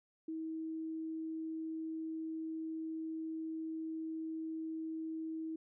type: tone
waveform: sine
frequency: 320.4 Hz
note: E4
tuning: 49 cents flat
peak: -38 dBFS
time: 0.28-5.56 s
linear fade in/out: 5 ms
effects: none